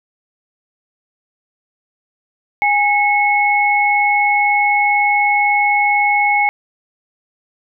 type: tone pair together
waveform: sine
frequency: 823 / 2189 Hz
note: G#5 / C#7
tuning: -16 / -22 cents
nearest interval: octave + perfect fourth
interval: 1694 cents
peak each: -14 dBFS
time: 2.62-6.49 s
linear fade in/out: 0 ms
effects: none